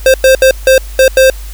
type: tone bursts at uneven times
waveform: square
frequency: 526 Hz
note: C5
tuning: 9 cents sharp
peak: -3 dBFS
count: 6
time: 0.06-0.14 / 0.24-0.35 / 0.42-0.51 / 0.67-0.78 / 0.99-1.08 / 1.17-1.3 s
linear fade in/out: 2 ms
effects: added 50 Hz sine -22 dBFS peak until 1.53 s + white hiss -35 dBFS RMS until 1.53 s